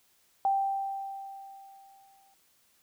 sine tone with exponential decay, 784 Hz, G5, in tune, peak -22 dBFS, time 0.45-2.34 s, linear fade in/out 1 ms, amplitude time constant 410 ms, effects white hiss -67 dBFS RMS until 2.82 s

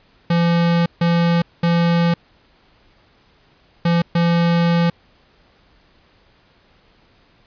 square tone bursts at uneven times, 170.3 Hz, F3, 43 cents flat, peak -14 dBFS, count 5, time 0.3-0.86 / 1.01-1.42 / 1.63-2.14 / 3.85-4.02 / 4.15-4.9 s, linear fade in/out 5 ms, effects pink hiss -55 dBFS RMS until 7.46 s + resampled to 11025 Hz

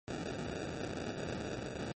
white noise with sample-and-hold, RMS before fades -39 dBFS, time 0.08-1.92 s, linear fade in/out 0 ms, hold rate 1050 Hz, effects high-pass 80 Hz 12 dB/octave + MP3 32 kbps

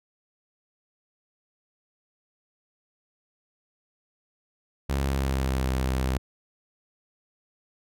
sawtooth tone with pitch glide, 68.3 to 65.03 Hz, C#2 to C2, -25 to -10 cents, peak -20 dBFS, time 4.89-6.18 s, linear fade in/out 10 ms, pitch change -85 cents, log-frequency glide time 5.04-5.66 s, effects none

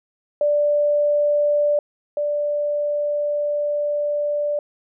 sine tone pair in turn, 587.3 / 587.3 Hz, D5 / D5, 0 / 0 cents, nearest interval unison, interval 0 cents, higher neither, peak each -15 / -19 dBFS, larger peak first, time 0.41-1.79 / 2.17-4.59 s, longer second, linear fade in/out 2 ms, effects none

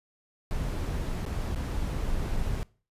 brown noise with dropouts, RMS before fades -30 dBFS, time 0.51-2.63 s, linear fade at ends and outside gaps 0 ms, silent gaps 1.253-1.263 / 1.546-1.559 s, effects noise-tail reverb RT60 0.4 s tail -22 dB re dry + resampled to 32000 Hz

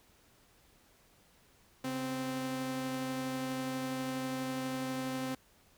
sawtooth tone pair together, 136.21 / 260.2 Hz, C#3 / C4, -30 / -9 cents, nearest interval major seventh, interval 1121 cents, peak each -40 / -31 dBFS, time 1.84-5.35 s, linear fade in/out 5 ms, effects pink hiss -65 dBFS RMS until 5.77 s

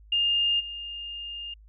sine tone with level steps, 2819 Hz, F7, 16 cents sharp, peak -21 / -34 dBFS, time 0.12-1.54 s, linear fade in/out 5 ms, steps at 0.59 s, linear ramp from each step 20 ms, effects added 52 Hz sine -49 dBFS peak until 1.68 s

